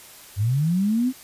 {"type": "linear sweep", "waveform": "sine", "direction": "up", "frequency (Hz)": [92.5, 264.9], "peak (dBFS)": -18, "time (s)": [0.36, 1.13], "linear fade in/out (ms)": 50, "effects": ["white hiss -45 dBFS RMS until 1.23 s", "resampled to 32000 Hz"]}